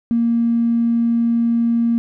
triangle tone with tanh clipping, 233.1 Hz, A#3, in tune, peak -13 dBFS, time 0.11-1.98 s, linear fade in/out 0 ms, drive 2 dB, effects none

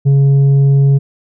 sine tone with tanh clipping, 138.7 Hz, C#3, 1 cent sharp, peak -7 dBFS, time 0.05-0.99 s, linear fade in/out 20 ms, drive 4 dB, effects none

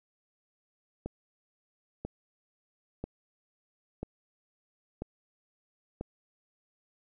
click train, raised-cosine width 2 ms, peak -22 dBFS, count 6, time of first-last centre 1.06-6.01 s, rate 1.01 Hz, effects none

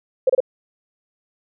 sine tone bursts, 520 Hz, C5, 11 cents flat, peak -11 dBFS, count 3, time 0.27-0.404 s, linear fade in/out 5 ms, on 26 ms, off 28 ms, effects none

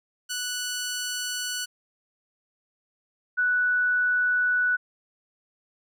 10% pulse / sine tone pair in turn, 1480 / 1480 Hz, F#6 / F#6, 0 / 0 cents, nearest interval unison, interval 0 cents, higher neither, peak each -20 dBFS, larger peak neither, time 0.29-1.66 / 3.37-4.77 s, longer second, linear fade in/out 20 ms, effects none

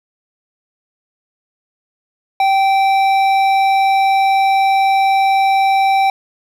sine tone with hard clipping, 778 Hz, G5, 13 cents flat, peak -12 dBFS, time 2.4-6.1 s, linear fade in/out 2 ms, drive 10 dB, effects none

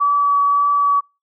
sine tone with vibrato, 1144 Hz, D6, 46 cents flat, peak -12 dBFS, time 0-1.01 s, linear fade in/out 20 ms, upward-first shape triangle, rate 1.8 Hz, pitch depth 11 cents each way, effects noise-tail reverb RT60 0.3 s tail -26 dB re dry

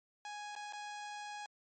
sawtooth tone with dropouts, 830.6 Hz, G#5, in tune, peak -39 dBFS, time 0.25-1.46 s, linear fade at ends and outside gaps 1 ms, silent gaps 0.552-0.562 / 0.725-0.733 s, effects MP3 32 kbps

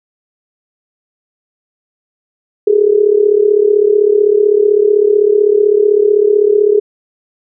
sine tone with amplitude modulation, 415.3 Hz, G#4, in tune, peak -3 dBFS, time 2.67-6.8 s, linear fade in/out 5 ms, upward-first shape sine, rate 35.8 Hz, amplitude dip 80%, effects none

